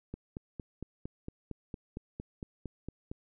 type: click train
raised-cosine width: 3 ms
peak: -26 dBFS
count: 14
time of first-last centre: 0.14-3.115 s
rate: 4.37 Hz
effects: none